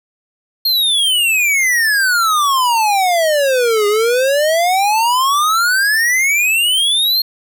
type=exponential two-way sweep; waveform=square; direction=down then up; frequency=4282 to 406.7 to 4282 Hz; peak=-12 dBFS; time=0.65-7.22 s; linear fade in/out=5 ms; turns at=3.87 s; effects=none